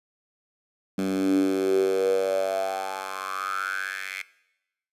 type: tone with high-pass filter sweep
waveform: 10% pulse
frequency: 95.6 Hz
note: G2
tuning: 43 cents flat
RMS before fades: -26 dBFS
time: 0.98-4.22 s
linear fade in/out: 5 ms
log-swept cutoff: 220 to 2100 Hz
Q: 8.3
effects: noise-tail reverb RT60 0.9 s tail -19 dB re dry + resampled to 32000 Hz